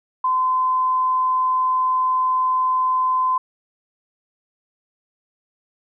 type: tone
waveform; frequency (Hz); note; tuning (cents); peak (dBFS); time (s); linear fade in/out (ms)
sine; 1026; C6; -34; -16; 0.24-3.38; 5
effects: none